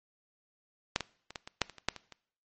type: clicks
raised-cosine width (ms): 0.2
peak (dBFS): -9 / -16 / -27 / -20 / -25 / -8 / -28 / -29 / -9 / -25 / -29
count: 11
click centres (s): 0.961 / 1.007 / 1.306 / 1.358 / 1.475 / 1.617 / 1.697 / 1.783 / 1.886 / 1.963 / 2.123
effects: noise-tail reverb RT60 0.6 s tail -22 dB re dry + MP3 32 kbps